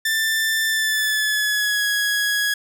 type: tone with pitch glide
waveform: sawtooth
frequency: 1776 to 1666.7 Hz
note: A6 to G#6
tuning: +16 to +6 cents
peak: -15 dBFS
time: 0.05-2.54 s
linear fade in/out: 5 ms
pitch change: -110 cents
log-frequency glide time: 0.68-1.85 s
effects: none